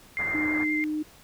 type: tone with vibrato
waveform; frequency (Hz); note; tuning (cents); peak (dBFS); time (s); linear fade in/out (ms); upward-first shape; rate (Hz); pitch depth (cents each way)
sine; 2093; C7; 0; -26; 0.17-0.84; 0; sine; 9.5; 14
type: low-pass noise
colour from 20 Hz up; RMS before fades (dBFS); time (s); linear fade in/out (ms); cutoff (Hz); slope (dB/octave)
white; -37; 0.18-0.65; 20; 2100; 96
type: tone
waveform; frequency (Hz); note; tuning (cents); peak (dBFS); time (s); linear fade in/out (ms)
sine; 305.7; D#4; -30; -26; 0.34-1.03; 10
effects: pink hiss -53 dBFS RMS until 1.23 s